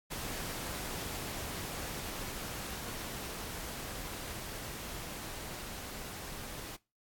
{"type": "noise with level ramp", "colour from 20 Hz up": "pink", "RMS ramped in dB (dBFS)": [-39, -44], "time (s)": [0.1, 6.77], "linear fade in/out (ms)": 20, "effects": ["noise-tail reverb RT60 0.3 s tail -24 dB re dry", "AAC 64 kbps"]}